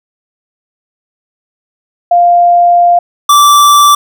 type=tone pair in turn; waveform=sine / square; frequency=698.5 / 1165.6 Hz; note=F5 / D6; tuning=0 / -13 cents; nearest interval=major sixth; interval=887 cents; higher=second; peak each=-3 dBFS; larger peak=neither; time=2.11-2.99 / 3.29-3.95 s; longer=first; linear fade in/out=5 ms; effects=none